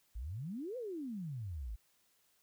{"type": "exponential two-way sweep", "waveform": "sine", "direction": "up then down", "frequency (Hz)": [49, 523.3, 49], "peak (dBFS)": -39, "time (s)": [0.15, 1.76], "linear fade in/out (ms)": 10, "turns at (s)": 0.77, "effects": ["white hiss -73 dBFS RMS until 2.42 s"]}